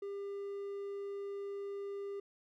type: tone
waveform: triangle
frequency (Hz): 399.9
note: G4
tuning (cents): +35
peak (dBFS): -37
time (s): 0.02-2.2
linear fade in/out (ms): 5
effects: none